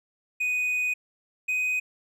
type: tone pair in turn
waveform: triangle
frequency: 2489 / 2503 Hz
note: D#7 / D#7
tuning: 0 / +10 cents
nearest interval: unison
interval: 10 cents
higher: second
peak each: -22 dBFS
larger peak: neither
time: 0.4-0.94 / 1.48-1.8 s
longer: first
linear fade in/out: 10 ms
effects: none